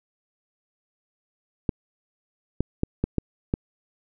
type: clicks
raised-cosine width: 3 ms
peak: -9 dBFS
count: 6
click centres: 1.692 / 2.606 / 2.834 / 3.04 / 3.183 / 3.539 s
effects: none